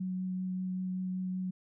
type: tone with vibrato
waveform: sine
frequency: 185 Hz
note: F#3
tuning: in tune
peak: -32 dBFS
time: 0-1.51 s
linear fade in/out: 10 ms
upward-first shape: triangle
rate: 5.2 Hz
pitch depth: 10 cents each way
effects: none